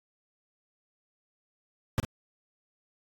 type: noise with echo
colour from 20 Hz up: brown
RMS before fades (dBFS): -25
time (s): 1.98-2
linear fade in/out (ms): 0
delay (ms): 49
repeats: 1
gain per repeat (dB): -9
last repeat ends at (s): 2.049
effects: AAC 64 kbps